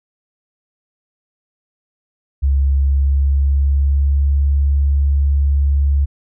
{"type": "tone with pitch glide", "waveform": "sine", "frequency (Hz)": [68.7, 70.31], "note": ["C#2", "C#2"], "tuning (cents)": [-15, 25], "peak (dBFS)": -11, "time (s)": [2.42, 6.06], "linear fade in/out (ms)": 20, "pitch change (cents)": 40, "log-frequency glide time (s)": [2.64, 4.46], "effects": []}